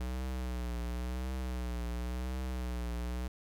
square tone with vibrato, 61.74 Hz, B1, in tune, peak -35 dBFS, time 0-3.28 s, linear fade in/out 5 ms, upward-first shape triangle, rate 0.94 Hz, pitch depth 80 cents each way, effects none

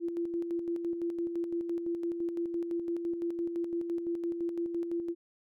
sine tone with tremolo, 340.6 Hz, F4, 43 cents flat, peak -29 dBFS, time 0-5.15 s, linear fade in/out 50 ms, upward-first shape square, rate 5.9 Hz, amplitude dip 45%, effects none

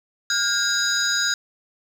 sine tone cluster, 1423 / 1614 / 3835 / 4937 / 6700 Hz, F6 / G#6 / A#7 / D#8 / G#8, +32 / -50 / +48 / -14 / +14 cents, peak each -25 dBFS, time 0.3-1.34 s, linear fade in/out 2 ms, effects tanh soft clip ceiling -11 dBFS + 7-bit

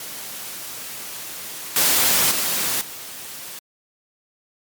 white noise with level steps, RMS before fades -33 / -17 / -22 / -35 dBFS, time 0-3.59 s, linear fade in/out 2 ms, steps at 1.76 / 2.31 / 2.81 s, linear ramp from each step 2 ms, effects high-pass 100 Hz 12 dB/octave + MP3 96 kbps

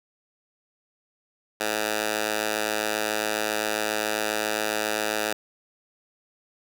10% pulse tone with high-pass filter, 107.4 Hz, A2, 41 cents flat, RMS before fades -27 dBFS, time 1.6-5.33 s, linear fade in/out 5 ms, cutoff 550 Hz, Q 0.53, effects none

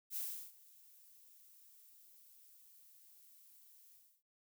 violet noise with ADSR envelope, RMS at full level -40 dBFS, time 0.1-4.23 s, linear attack 65 ms, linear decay 350 ms, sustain -23 dB, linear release 300 ms, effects none

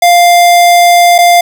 square tone with dropouts, 698.5 Hz, F5, in tune, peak -3 dBFS, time 0.02-1.41 s, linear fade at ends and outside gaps 5 ms, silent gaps 1.182-1.186 s, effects none

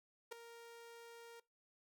sawtooth tone with ADSR envelope, 466.2 Hz, A#4, in tune, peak -37 dBFS, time 0.31-1.4 s, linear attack 14 ms, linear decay 4 ms, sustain -13 dB, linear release 5 ms, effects noise-tail reverb RT60 0.2 s tail -21 dB re dry

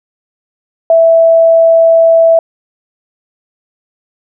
sine tone, 659 Hz, E5, 1 cent flat, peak -3 dBFS, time 0.9-2.39 s, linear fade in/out 2 ms, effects none

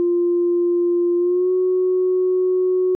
sine tone with pitch glide, 348.7 to 368.2 Hz, F4 to F#4, -3 to -8 cents, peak -14 dBFS, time 0-2.95 s, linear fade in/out 0 ms, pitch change +95 cents, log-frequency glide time 1.17-1.51 s, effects tanh soft clip ceiling -10 dBFS

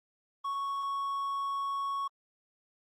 triangle tone, 1108.7 Hz, C#6, in tune, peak -29 dBFS, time 0.44-2.08 s, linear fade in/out 10 ms, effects Opus 24 kbps

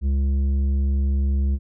sine tone with tanh clipping, 68.6 Hz, C#2, 17 cents flat, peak -19 dBFS, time 0.01-1.59 s, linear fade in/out 50 ms, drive 8 dB, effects none

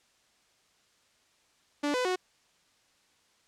sawtooth tone with pitch steps, 291 / 502 / 367 Hz, D4 / B4 / F#4, -16 / +28 / -14 cents, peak -23 dBFS, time 1.83-2.16 s, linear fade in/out 10 ms, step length 110 ms, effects white hiss -67 dBFS RMS until 3.47 s + low-pass 7000 Hz 12 dB/octave

